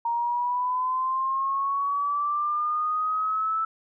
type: linear sweep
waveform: sine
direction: up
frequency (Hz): 931 to 1318.5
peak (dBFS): -23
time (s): 0.05-3.65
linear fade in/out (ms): 5
effects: none